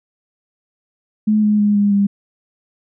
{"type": "tone with pitch steps", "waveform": "sine", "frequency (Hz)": [213.5, 210.2, 206.9, 203.7, 200.6], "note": ["G#3", "G#3", "G#3", "G#3", "G3"], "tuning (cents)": [48, 21, -6, -33, 40], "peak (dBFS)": -11, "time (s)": [1.27, 2.07], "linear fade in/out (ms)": 10, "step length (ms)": 160, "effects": []}